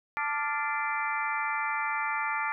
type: harmonic tone with a mistuned harmonic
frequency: 293.7 Hz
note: D4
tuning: in tune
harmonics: 3 / 4 / 5 / 6 / 7 / 8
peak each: -33 / -34 / -35 / -36 / -36 / -37 dBFS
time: 0.17-2.52 s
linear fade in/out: 0 ms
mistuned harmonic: 5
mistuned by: -88 cents
effects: none